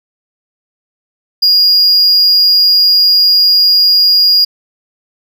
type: tone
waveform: triangle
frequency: 4855 Hz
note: D#8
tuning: 43 cents flat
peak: -4 dBFS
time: 1.42-4.45 s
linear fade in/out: 10 ms
effects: none